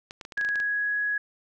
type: clicks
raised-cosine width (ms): 0.2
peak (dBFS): -22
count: 10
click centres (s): 0.109 / 0.212 / 0.251 / 0.322 / 0.377 / 0.412 / 0.449 / 0.489 / 0.557 / 0.601
type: tone with pitch glide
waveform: sine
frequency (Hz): 1661.2 to 1672.8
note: G#6 to G#6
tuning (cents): 0 to +12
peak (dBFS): -24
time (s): 0.37-1.18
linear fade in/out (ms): 5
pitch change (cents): +12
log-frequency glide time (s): 0.53-0.99
effects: none